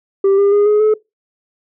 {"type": "tone with pitch steps", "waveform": "sine", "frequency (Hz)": [392, 401.2, 410.5, 420.1, 430], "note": ["G4", "G4", "G#4", "G#4", "A4"], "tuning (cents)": [0, 40, -20, 20, -40], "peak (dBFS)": -6, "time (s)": [0.24, 0.94], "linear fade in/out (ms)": 5, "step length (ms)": 140, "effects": ["noise-tail reverb RT60 0.2 s tail -23 dB re dry", "tanh soft clip ceiling -8 dBFS"]}